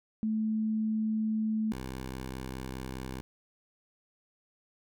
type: tone pair in turn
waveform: sine / 10% pulse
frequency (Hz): 218.1 / 64.84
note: A3 / C2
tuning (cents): -15 / -15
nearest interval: octave + major sixth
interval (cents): 2100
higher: first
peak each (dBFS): -27 / -29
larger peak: first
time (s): 0.23-1.72 / 1.72-3.21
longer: neither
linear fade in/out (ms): 0
effects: none